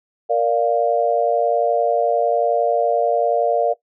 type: chord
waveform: sine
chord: Bb major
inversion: none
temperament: equal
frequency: 466.2 / 587.3 / 698.5 Hz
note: Bb4 / D5 / F5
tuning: 0 / 0 / 0 cents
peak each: -19 dBFS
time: 0.29-3.74 s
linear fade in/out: 20 ms
effects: noise-tail reverb RT60 0.1 s tail -17 dB re dry